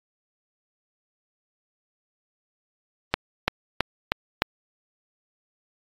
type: accelerating click train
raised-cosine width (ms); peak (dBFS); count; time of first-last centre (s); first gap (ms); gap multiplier
0.3; -3; 5; 3.14-4.421; 340; 0.96
effects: AAC 32 kbps